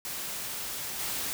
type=noise with level steps; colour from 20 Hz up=white; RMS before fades=-36 / -33 dBFS; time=0.05-1.33 s; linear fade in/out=0 ms; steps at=0.99 s; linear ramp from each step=5 ms; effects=none